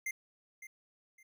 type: tone with echo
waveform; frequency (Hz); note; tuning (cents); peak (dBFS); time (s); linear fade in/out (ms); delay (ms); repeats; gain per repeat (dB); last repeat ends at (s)
square; 2093; C7; 0; -35; 0.06-0.11; 5; 560; 2; -12; 1.23
effects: none